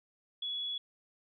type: tone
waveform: sine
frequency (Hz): 3384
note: G#7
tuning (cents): +32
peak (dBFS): -34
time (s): 0.42-0.78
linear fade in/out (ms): 5
effects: none